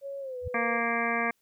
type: tone with pitch glide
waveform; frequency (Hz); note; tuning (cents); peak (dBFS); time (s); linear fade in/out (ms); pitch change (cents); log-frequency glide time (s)
sine; 554.4 to 496.8; C#5 to B4; 0 to +10; -34; 0.01-0.81; 50; -190; 0.2-0.38
type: tone with exponential growth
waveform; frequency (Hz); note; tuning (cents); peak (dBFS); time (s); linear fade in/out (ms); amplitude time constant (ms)
sine; 84.1; E2; +35; -28; 0.41-0.48; 5; 15
type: harmonic tone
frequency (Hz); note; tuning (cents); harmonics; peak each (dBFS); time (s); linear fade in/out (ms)
233.1; A#3; 0; 1 / 2 / 3 / 4 / 5 / 7 / 8 / 9 / 10; -34 / -35 / -33 / -39 / -33 / -33 / -38 / -33 / -35; 0.54-1.31; 5
effects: white hiss -73 dBFS RMS until 1.41 s